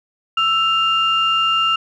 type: tone pair together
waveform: sine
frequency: 1322.8 / 2800 Hz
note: E6 / F7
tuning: +6 / +4 cents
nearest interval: octave + minor second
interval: 1298 cents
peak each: -16 dBFS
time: 0.37-1.76 s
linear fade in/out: 5 ms
effects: tanh soft clip ceiling -7 dBFS